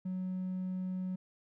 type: tone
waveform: triangle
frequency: 185 Hz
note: F#3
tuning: in tune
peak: -31 dBFS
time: 0.05-1.16 s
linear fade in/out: 10 ms
effects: tanh soft clip ceiling -29 dBFS